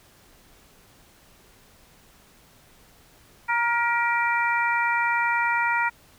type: harmonic tone with a mistuned harmonic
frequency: 470 Hz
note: A#4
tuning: 14 cents sharp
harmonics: 2 / 3 / 4 / 5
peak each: -24 / -26 / -27 / -28 dBFS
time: 3.48-5.9 s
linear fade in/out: 20 ms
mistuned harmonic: 4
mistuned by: +26 cents
effects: pink hiss -55 dBFS RMS until 6.18 s